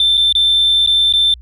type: tone with dropouts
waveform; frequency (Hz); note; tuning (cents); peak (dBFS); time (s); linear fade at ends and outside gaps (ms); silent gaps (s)
sine; 3555; A7; +17; -8; 0-1.34; 2; 0.172-0.176 / 0.326-0.351 / 0.863-0.873 / 1.126-1.136
effects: tanh soft clip ceiling -6 dBFS + added 60 Hz sine -34 dBFS peak until 1.41 s